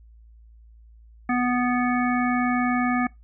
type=harmonic tone; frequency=246.9 Hz; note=B3; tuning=in tune; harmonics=1 / 3 / 5 / 7 / 9; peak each=-22 / -27 / -29 / -30 / -32 dBFS; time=1.29-3.07 s; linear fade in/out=5 ms; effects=noise-tail reverb RT60 0.2 s tail -23 dB re dry + added 56 Hz sine -47 dBFS peak until 3.23 s